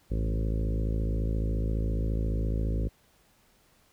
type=harmonic tone with a mistuned harmonic; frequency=54.5 Hz; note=A1; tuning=16 cents flat; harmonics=1 / 2 / 3 / 4 / 5 / 6 / 7 / 8 / 9 / 10; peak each=-27 / -33 / -37 / -39 / -41 / -43 / -44 / -45 / -46 / -47 dBFS; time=0.1-2.89 s; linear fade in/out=20 ms; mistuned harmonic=2; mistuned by=-39 cents; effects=pink hiss -64 dBFS RMS until 3.92 s